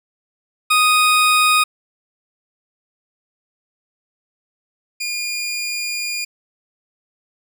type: tone pair in turn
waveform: 20% pulse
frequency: 1244.5 / 2421 Hz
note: D#6 / D#7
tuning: 0 / -48 cents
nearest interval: octave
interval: 1152 cents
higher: second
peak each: -7 / -17 dBFS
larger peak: first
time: 0.7-1.64 / 5-6.25 s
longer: second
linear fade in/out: 10 ms
effects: none